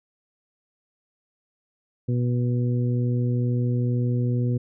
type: harmonic tone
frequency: 122.2 Hz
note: B2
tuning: 18 cents flat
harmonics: 1 / 2 / 3 / 4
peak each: -21 / -28 / -34 / -36 dBFS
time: 2.08-4.58 s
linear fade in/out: 10 ms
effects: none